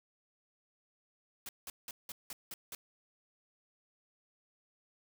white noise bursts, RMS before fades -44 dBFS, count 7, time 1.46-2.75 s, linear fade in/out 2 ms, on 30 ms, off 180 ms, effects none

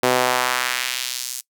sawtooth tone with high-pass filter sweep, 126 Hz, B2, 35 cents sharp, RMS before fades -22 dBFS, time 0.03-1.41 s, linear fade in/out 5 ms, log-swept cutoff 410 to 7400 Hz, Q 1.1, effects noise-tail reverb RT60 0.1 s tail -22 dB re dry

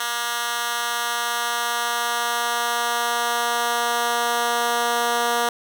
10% pulse tone with high-pass filter sweep, 237.3 Hz, A#3, 31 cents sharp, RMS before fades -23 dBFS, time 0-5.49 s, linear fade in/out 2 ms, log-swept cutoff 1400 to 490 Hz, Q 0.76, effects none

